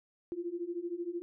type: beating tone pair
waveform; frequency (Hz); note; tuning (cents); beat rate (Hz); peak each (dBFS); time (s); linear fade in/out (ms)
sine; 338.4 / 351.4; E4 / F4; +45 / +11; 13; -39 / -37; 0.32-1.22; 0
effects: none